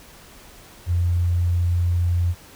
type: tone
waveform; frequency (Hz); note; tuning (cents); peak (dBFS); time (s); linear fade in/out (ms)
sine; 87.31; F2; 0; -17; 0.86-2.35; 50
effects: pink hiss -46 dBFS RMS until 2.55 s